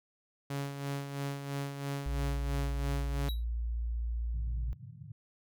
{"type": "tone with tremolo", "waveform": "sawtooth", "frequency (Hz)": 140.2, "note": "C#3", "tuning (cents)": 20, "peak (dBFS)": -29, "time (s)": [0.5, 3.29], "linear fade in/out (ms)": 5, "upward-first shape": "sine", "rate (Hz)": 3, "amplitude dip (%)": 55}
{"type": "tone", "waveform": "sine", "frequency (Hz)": 57.7, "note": "A#1", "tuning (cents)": -17, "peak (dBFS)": -31, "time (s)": [2.06, 4.73], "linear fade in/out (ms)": 0}
{"type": "tone with exponential decay", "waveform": "square", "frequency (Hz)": 3872, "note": "B7", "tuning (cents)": -35, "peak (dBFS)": -36, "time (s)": [3.29, 3.44], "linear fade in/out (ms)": 1, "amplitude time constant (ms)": 31}
{"type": "band-pass noise", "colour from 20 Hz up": "pink", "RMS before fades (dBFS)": -47, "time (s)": [4.34, 5.12], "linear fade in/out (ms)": 5, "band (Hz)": [100, 150], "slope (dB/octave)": 48}
{"effects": []}